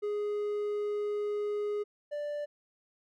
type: tone pair in turn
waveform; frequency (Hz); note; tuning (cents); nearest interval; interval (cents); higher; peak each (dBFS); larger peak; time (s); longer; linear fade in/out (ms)
triangle; 415.3 / 587.7; G#4 / D5; 0 / +1; tritone; 601; second; -28 / -31; first; 0.02-1.84 / 2.11-2.46; first; 20
effects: none